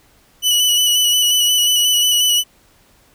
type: tone with vibrato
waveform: sawtooth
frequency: 2960 Hz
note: F#7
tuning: in tune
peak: -9 dBFS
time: 0.42-2.44 s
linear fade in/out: 50 ms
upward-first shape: square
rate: 5.6 Hz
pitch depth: 19 cents each way
effects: pink hiss -53 dBFS RMS until 3.14 s